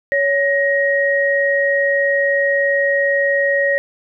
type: tone pair together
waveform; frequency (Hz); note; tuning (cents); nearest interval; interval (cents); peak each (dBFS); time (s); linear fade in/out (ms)
sine; 559.8 / 1883; C#5 / A#6; +17 / +17; octave + major sixth; 2100; -16; 0.12-3.78; 0
effects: none